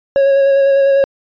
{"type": "tone with vibrato", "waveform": "triangle", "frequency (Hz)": 550, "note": "C#5", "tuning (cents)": -14, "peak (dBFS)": -6, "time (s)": [0.16, 1.04], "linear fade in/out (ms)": 0, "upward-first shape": "square", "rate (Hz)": 10, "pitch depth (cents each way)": 12, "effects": ["resampled to 11025 Hz"]}